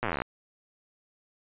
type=slowing click train; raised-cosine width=0.5 ms; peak=-14 dBFS; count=17; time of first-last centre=0.03-0.219 s; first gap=8 ms; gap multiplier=1.05; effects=resampled to 8000 Hz